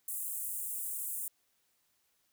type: high-pass noise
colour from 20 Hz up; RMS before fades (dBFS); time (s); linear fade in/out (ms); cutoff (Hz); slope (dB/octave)
pink; -38; 0.08-1.28; 2; 8200; 48
effects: white hiss -75 dBFS RMS until 2.32 s